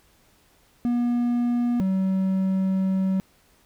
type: tone pair in turn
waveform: triangle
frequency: 240.7 / 190.11 Hz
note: B3 / F#3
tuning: -44 / +47 cents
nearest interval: major third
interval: 409 cents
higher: first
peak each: -18 dBFS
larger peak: neither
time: 0.85-1.8 / 1.8-3.2 s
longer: second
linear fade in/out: 0 ms
effects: pink hiss -60 dBFS RMS until 3.65 s